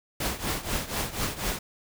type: noise with tremolo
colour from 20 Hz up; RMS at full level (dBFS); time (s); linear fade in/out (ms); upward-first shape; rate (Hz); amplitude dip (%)
pink; -27; 0.2-1.59; 5; triangle; 4.1; 85
effects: none